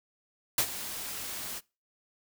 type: noise with ADSR envelope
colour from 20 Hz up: white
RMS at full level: -24 dBFS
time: 0.58-1.61 s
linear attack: 3 ms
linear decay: 74 ms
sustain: -14 dB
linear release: 38 ms
effects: noise-tail reverb RT60 0.3 s tail -24 dB re dry